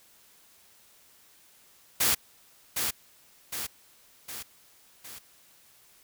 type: noise with echo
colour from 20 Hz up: white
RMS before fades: -24 dBFS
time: 2-2.15 s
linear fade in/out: 10 ms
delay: 760 ms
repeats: 4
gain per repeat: -5 dB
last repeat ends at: 5.19 s
effects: white hiss -59 dBFS RMS until 6.03 s